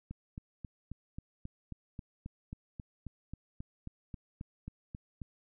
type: click train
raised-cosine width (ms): 5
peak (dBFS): -29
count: 20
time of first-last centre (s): 0.11-5.218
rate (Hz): 3.72
effects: none